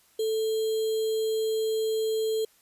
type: tone with sample-and-hold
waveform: sine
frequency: 440 Hz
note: A4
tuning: in tune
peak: -24 dBFS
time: 0.19-2.45 s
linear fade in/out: 5 ms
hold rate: 3675 Hz
effects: white hiss -62 dBFS RMS until 2.61 s + resampled to 32000 Hz